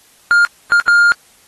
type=tone bursts at uneven times; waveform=triangle; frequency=1409 Hz; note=F6; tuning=15 cents sharp; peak=-5 dBFS; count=3; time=0.31-0.45 / 0.72-0.8 / 0.88-1.12 s; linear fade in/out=0 ms; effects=white hiss -49 dBFS RMS until 1.47 s + AAC 32 kbps